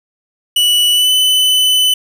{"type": "tone with pitch glide", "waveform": "45% pulse", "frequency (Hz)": [2951, 3011], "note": ["F#7", "F#7"], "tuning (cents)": [-5, 30], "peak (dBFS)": -9, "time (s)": [0.56, 1.94], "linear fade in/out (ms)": 5, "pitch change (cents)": 35, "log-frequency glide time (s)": [0.92, 1.1], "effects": []}